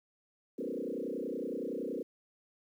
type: tone with frequency modulation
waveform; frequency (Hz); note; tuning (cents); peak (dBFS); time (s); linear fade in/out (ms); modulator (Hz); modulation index
sine; 370; F#4; 0; -34; 0.58-2.03; 10; 30.7; 4.5
effects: 11-bit